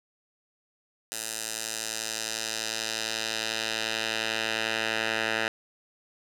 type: tone with band-pass filter sweep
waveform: 10% pulse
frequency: 111.3 Hz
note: A2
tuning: 20 cents sharp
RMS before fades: -31 dBFS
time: 1.12-5.48 s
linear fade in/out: 0 ms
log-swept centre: 8800 to 2100 Hz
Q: 1.1
effects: none